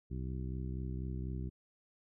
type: harmonic tone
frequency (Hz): 64.1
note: C2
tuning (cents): -35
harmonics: 1 / 2 / 3 / 4 / 5 / 6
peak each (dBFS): -39 / -41 / -45 / -52 / -50 / -53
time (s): 0.1-1.5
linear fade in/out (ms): 20
effects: none